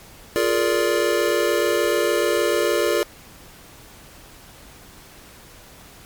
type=chord; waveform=square; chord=Bb dominant seventh; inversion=second; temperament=just; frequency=349.6 / 419.5 / 466.2 / 582.7 Hz; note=F4 / Ab4 / Bb4 / D5; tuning=+2 / +17 / 0 / -14 cents; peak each=-24 dBFS; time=0.36-3.03 s; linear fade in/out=0 ms; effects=pink hiss -45 dBFS RMS until 6.05 s + MP3 96 kbps